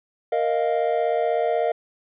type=chord; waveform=triangle; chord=Bb suspended fourth; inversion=none; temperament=equal; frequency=466.2 / 622.3 / 698.5 Hz; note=Bb4 / Eb5 / F5; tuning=0 / 0 / 0 cents; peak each=-22 dBFS; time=0.32-1.72 s; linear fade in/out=5 ms; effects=resampled to 8000 Hz